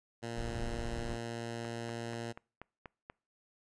10% pulse tone, 116.54 Hz, A#2, in tune, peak -30 dBFS, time 0.22-2.33 s, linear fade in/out 20 ms
brown noise, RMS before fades -40 dBFS, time 0.34-1.19 s, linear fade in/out 50 ms
click train, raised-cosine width 0.5 ms, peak -30 dBFS, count 7, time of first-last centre 1.65-3.099 s, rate 4.14 Hz
effects noise-tail reverb RT60 0.4 s tail -26 dB re dry + resampled to 22050 Hz

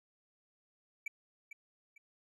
triangle tone with echo, 2307 Hz, D7, 31 cents flat, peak -34 dBFS, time 1.06-1.08 s, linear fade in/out 5 ms, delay 450 ms, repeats 2, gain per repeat -10 dB, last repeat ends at 1.98 s, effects none

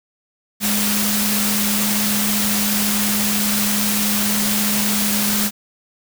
sine tone in noise, 207.7 Hz, G#3, in tune, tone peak -21 dBFS, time 0.6-5.51 s, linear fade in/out 50 ms, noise white, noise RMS -20 dBFS, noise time 0.6-5.51 s, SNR -4 dB, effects none

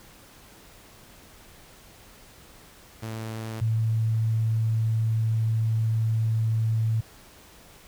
sawtooth / sine tone pair in turn, 111.3 / 111.69 Hz, A2 / A2, +20 / +26 cents, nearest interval unison, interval 6 cents, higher second, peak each -28 / -21 dBFS, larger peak second, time 3.02-3.61 / 3.61-7.01 s, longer second, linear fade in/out 10 ms, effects pink hiss -51 dBFS RMS until 7.87 s

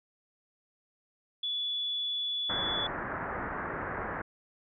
sine tone, 3431 Hz, A7, 44 cents flat, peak -30 dBFS, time 1.43-2.87 s, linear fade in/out 5 ms
white low-pass noise, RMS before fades -36 dBFS, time 2.49-4.22 s, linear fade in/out 10 ms, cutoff 1800 Hz, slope 48 dB/octave
effects none

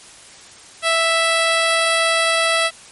10% pulse tone, 659.3 Hz, E5, in tune, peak -6 dBFS, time 0.82-2.71 s, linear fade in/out 50 ms, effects white hiss -42 dBFS RMS until 2.91 s + MP3 48 kbps

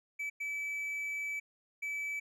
triangle tone bursts at uneven times, 2302 Hz, D7, 35 cents flat, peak -33 dBFS, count 3, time 0.19-0.3 / 0.4-1.4 / 1.82-2.2 s, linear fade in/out 10 ms, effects none

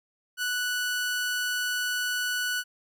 sawtooth tone, 1480 Hz, F#6, in tune, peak -23 dBFS, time 0.37-2.64 s, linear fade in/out 50 ms, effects none

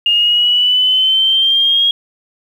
sine exponential sweep, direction up, 2829 to 3286 Hz, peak -9 dBFS, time 0.06-1.91 s, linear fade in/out 2 ms, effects 7-bit

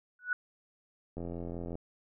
sine tone with exponential growth, 1474 Hz, F#6, 7 cents flat, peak -24 dBFS, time 0.19-0.33 s, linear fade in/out 2 ms, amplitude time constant 30 ms
click train, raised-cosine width 2 ms, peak -27 dBFS, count 51, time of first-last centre 1.17-1.754 s, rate 85.6 Hz
effects none

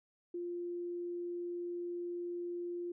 sine tone, 349.2 Hz, F4, in tune, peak -37 dBFS, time 0.34-2.92 s, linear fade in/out 5 ms, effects none

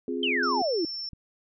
sine chord, F minor, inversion second, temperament equal, 261.6 / 349.2 / 415.3 Hz, C4 / F4 / Ab4, 0 / 0 / 0 cents, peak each -31 / -33 / -32 dBFS, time 0.08-0.62 s, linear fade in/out 2 ms
sine exponential sweep, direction down, 3194 to 306.1 Hz, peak -24 dBFS, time 0.23-0.85 s, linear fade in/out 2 ms
sine tone, 5390 Hz, E8, 38 cents sharp, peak -32 dBFS, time 0.43-1.09 s, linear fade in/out 2 ms
click, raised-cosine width 5 ms, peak -32 dBFS, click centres 1.133 s
effects none

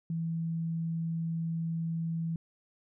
sine tone, 164.7 Hz, E3, 1 cent flat, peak -30 dBFS, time 0.1-2.36 s, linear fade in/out 2 ms, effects none

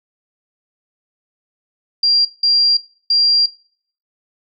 sine tone bursts at uneven times, 4760 Hz, D8, 22 cents sharp, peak -11 dBFS, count 3, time 2.03-2.25 / 2.43-2.77 / 3.1-3.46 s, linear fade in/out 5 ms, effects noise-tail reverb RT60 0.6 s tail -22 dB re dry

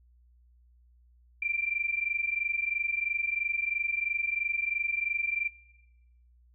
sine tone pair together, 2349 / 2372 Hz, D7 / D7, 0 / +17 cents, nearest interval unison, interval 17 cents, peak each -32 / -29 dBFS, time 1.42-5.48 s, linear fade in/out 5 ms, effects noise-tail reverb RT60 1.0 s tail -21 dB re dry + added 60 Hz sine -58 dBFS peak until 6.54 s

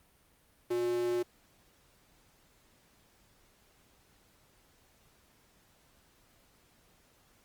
square tone with high-pass filter, 119.7 Hz, A#2, 46 cents sharp, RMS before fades -31 dBFS, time 0.7-1.23 s, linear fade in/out 10 ms, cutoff 370 Hz, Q 5.3, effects pink hiss -66 dBFS RMS until 7.44 s + Opus 32 kbps

